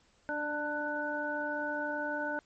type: harmonic tone with a mistuned harmonic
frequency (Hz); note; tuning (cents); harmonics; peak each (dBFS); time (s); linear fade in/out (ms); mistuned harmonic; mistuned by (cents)
297.2; D4; +21; 1 / 2 / 3 / 5; -39 / -37 / -39 / -35; 0.29-2.39; 0; 1; -15
effects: pink hiss -67 dBFS RMS until 2.45 s + MP3 32 kbps